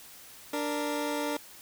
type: tone pair together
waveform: 20% pulse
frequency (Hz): 293.9 / 466.5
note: D4 / A#4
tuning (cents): +1 / +1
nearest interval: minor sixth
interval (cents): 800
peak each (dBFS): -26 / -30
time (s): 0.53-1.37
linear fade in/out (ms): 5
effects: white hiss -50 dBFS RMS until 1.61 s